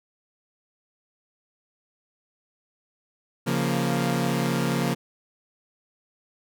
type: chord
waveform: sawtooth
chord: Bb minor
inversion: first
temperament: equal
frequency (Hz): 138.59 / 174.61 / 233.1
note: Db3 / F3 / Bb3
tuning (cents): 0 / 0 / 0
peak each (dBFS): -23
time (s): 3.46-4.95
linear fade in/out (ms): 20
effects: none